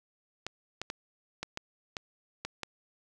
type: clicks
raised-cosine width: 0.2 ms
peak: -18 dBFS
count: 8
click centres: 0.466 / 0.816 / 0.901 / 1.43 / 1.574 / 1.968 / 2.45 / 2.633 s
effects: none